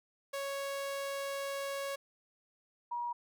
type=tone pair in turn; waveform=sawtooth / sine; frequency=554.4 / 956.6 Hz; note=C#5 / A#5; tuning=0 / +44 cents; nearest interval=major sixth; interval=944 cents; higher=second; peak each=-32 / -34 dBFS; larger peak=first; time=0.33-1.96 / 2.91-3.13 s; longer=first; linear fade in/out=10 ms; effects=none